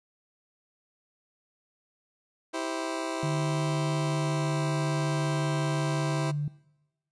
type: chord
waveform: 20% pulse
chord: C major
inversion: first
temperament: just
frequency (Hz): 327 / 392.4 / 523.3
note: E4 / G4 / C5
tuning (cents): -14 / +2 / 0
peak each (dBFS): -27 / -33 / -32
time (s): 2.53-6.32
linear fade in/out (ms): 20
type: tone with pitch glide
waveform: sine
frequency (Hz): 150 to 146.83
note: D3 to D3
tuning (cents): +37 to 0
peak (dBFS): -27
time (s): 3.23-6.48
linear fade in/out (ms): 2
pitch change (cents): -37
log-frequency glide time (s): 3.51-5.89
effects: noise-tail reverb RT60 1.0 s tail -23 dB re dry + resampled to 22050 Hz